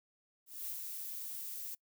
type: noise with ADSR envelope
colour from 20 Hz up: violet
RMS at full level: -40 dBFS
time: 0.46-1.75 s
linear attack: 220 ms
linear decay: 82 ms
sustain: -3 dB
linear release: 8 ms
effects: noise-tail reverb RT60 0.1 s tail -24 dB re dry